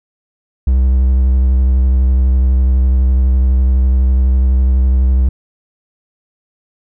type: tone with vibrato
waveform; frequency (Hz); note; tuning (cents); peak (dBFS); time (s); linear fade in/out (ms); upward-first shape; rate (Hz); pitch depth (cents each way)
triangle; 64.3; C2; -30; -6; 0.67-5.29; 5; sine; 12; 34
effects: none